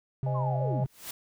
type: tone with vibrato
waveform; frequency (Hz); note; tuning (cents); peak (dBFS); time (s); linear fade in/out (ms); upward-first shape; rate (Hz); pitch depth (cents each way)
triangle; 132.4; C3; +21; -25; 0.23-0.86; 0; square; 5.1; 16
type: chord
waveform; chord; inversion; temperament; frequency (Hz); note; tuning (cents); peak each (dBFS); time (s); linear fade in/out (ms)
sine; Ab major; first; just; 519.1 / 623 / 830.6; C5 / Eb5 / Ab5; -14 / +2 / 0; -40 / -35 / -37; 0.26-0.84; 5
type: linear sweep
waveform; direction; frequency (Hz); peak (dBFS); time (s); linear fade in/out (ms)
sine; down; 1108.7 to 59.2; -34; 0.34-0.87; 20
type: noise with exponential growth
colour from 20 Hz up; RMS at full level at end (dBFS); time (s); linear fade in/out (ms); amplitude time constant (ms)
white; -35; 0.83-1.11; 5; 60
effects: none